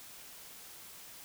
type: silence
effects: white hiss -51 dBFS RMS until 1.24 s